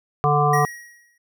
harmonic tone, 146.83 Hz, D3, in tune, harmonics 1 / 3 / 5 / 7 / 8, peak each -20 / -23 / -20 / -25 / -21 dBFS, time 0.24-0.65 s, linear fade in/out 0 ms
square tone with exponential decay, 1898 Hz, A#6, 31 cents sharp, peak -23 dBFS, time 0.53-1.18 s, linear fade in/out 5 ms, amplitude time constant 140 ms
effects none

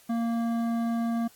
sine tone with hard clipping, 231.6 Hz, A#3, 11 cents flat, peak -27 dBFS, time 0.09-1.28 s, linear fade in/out 10 ms, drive 11 dB, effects white hiss -57 dBFS RMS until 1.35 s + AAC 64 kbps

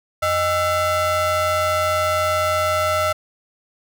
square ring-modulated tone, 354.2 Hz, F4, 24 cents sharp, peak -15 dBFS, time 0.22-3.13 s, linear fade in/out 10 ms, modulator 974 Hz, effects none

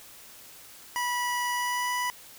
25% pulse tone with pitch glide, 977 to 986.6 Hz, B5 to B5, -19 to -2 cents, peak -23 dBFS, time 0.96-2.1 s, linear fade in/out 0 ms, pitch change +17 cents, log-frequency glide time 1.54-1.92 s, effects white hiss -49 dBFS RMS until 2.38 s

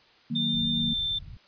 sine chord, D# minor, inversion none, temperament equal, 155.56 / 185 / 233.1 Hz, D#3 / F#3 / A#3, 0 / 0 / 0 cents, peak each -33 / -35 / -29 dBFS, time 0.3-0.94 s, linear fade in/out 10 ms
sine tone with pitch glide, 3597 to 3560 Hz, A7 to A7, +37 to +20 cents, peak -26 dBFS, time 0.35-1.19 s, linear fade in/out 10 ms, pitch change -17 cents, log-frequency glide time 0.78-0.98 s
pink low-pass noise, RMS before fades -42 dBFS, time 0.54-1.37 s, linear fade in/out 2 ms, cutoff 150 Hz, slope 24 dB/octave
effects white hiss -58 dBFS RMS until 1.47 s + resampled to 11025 Hz

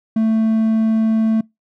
triangle tone, 221.6 Hz, A3, 13 cents sharp, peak -11 dBFS, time 0.16-1.41 s, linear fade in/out 5 ms, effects noise-tail reverb RT60 0.2 s tail -25 dB re dry

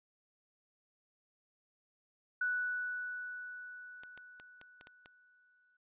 sine tone with exponential decay, 1480 Hz, F#6, in tune, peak -30 dBFS, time 2.41-5.77 s, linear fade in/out 5 ms, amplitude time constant 730 ms
clicks, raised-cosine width 0.2 ms, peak -34 dBFS, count 7, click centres 4.035 / 4.176 / 4.399 / 4.614 / 4.811 / 4.871 / 5.059 s
effects resampled to 8000 Hz

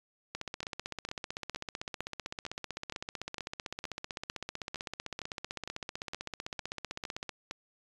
two click trains, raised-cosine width 0.2 ms, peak -20 / -21 dBFS, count 110 / 16, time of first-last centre 0.35-7.293 / 0.63-7.511 s, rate 15.7 / 2.18 Hz, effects resampled to 24000 Hz

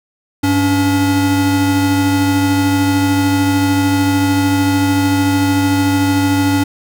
square tone pair together, 99.1 / 283.9 Hz, G2 / C#4, +19 / +41 cents, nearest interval octave + tritone, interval 1822 cents, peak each -18 / -13 dBFS, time 0.43-6.64 s, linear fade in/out 10 ms, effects none

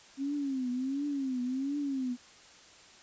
sine tone with vibrato, 267.8 Hz, C4, 40 cents sharp, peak -30 dBFS, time 0.17-2.17 s, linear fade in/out 50 ms, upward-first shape triangle, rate 1.4 Hz, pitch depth 160 cents each way, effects white hiss -55 dBFS RMS until 3.02 s + resampled to 16000 Hz

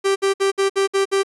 45% pulse tone bursts, 391.3 Hz, G4, 3 cents flat, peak -15 dBFS, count 7, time 0.04-1.234 s, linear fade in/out 20 ms, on 120 ms, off 59 ms, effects resampled to 24000 Hz + 8-bit

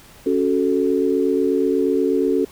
sine chord, F# minor, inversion second, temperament equal with one note detuned, 277.2 / 371.7 / 440 Hz, C#4 / F#4 / A4, 0 / +8 / 0 cents, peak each -20 dBFS, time 0.26-2.45 s, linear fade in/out 5 ms, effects pink hiss -46 dBFS RMS until 2.51 s

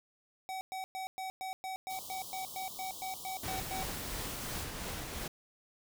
square tone bursts, 758 Hz, F#5, 42 cents sharp, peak -38 dBFS, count 15, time 0.49-3.83 s, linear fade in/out 0 ms, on 120 ms, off 110 ms
white band-stop noise, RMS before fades -46 dBFS, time 1.89-4.65 s, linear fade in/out 20 ms, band 1200 to 3000 Hz, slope 96 dB/octave
pink noise with tremolo, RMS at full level -39 dBFS, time 3.43-5.28 s, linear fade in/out 5 ms, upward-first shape triangle, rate 2.9 Hz, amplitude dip 35%
effects none

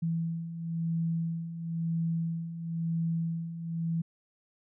sine beating tone pair, 164.81 / 165.8 Hz, E3 / E3, 0 / +10 cents, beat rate 0.99 Hz, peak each -36 / -30 dBFS, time 0.02-4.02 s, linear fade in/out 10 ms, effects none

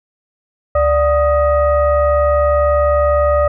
sine tone with frequency modulation, 588 Hz, D5, 2 cents sharp, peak -10 dBFS, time 0.75-3.48 s, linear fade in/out 5 ms, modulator 659 Hz, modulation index 0.89, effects none

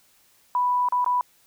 sine tone with dropouts, 987.8 Hz, B5, in tune, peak -19 dBFS, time 0.55-1.21 s, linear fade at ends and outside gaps 1 ms, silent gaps 0.887-0.923 / 1.045-1.062 s, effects white hiss -60 dBFS RMS until 1.46 s

